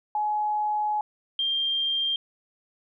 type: tone pair in turn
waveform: sine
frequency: 844 / 3187 Hz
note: G#5 / G7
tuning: +28 / +28 cents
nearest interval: octave + major seventh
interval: 2300 cents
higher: second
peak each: -23 dBFS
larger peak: neither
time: 0.15-1.01 / 1.39-2.16 s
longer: first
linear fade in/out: 2 ms
effects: none